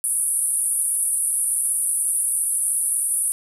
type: band-pass noise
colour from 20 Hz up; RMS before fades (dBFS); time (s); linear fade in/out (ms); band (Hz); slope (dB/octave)
pink; -22; 0.04-3.32; 0; 9200 to 11000; 96
effects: none